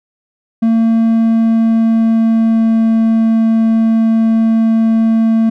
triangle tone with pitch glide, 226.6 to 224.6 Hz, A#3 to A3, -49 to +36 cents, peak -6 dBFS, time 0.62-5.5 s, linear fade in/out 10 ms, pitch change -15 cents, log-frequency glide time 0.98-3.28 s, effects none

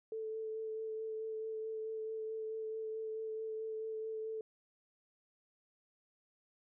sine tone with vibrato, 440 Hz, A4, in tune, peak -38 dBFS, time 0.12-4.41 s, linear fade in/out 2 ms, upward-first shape sine, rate 4.6 Hz, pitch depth 13 cents each way, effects none

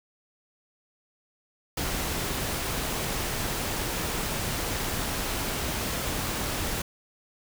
pink noise, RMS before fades -30 dBFS, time 1.77-6.82 s, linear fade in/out 5 ms, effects none

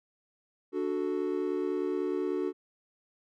triangle chord, D major, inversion none, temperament equal, 293.7 / 370 / 440 Hz, D4 / F#4 / A4, 0 / 0 / 0 cents, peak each -32 / -29 / -33 dBFS, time 0.72-2.53 s, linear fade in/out 50 ms, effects none

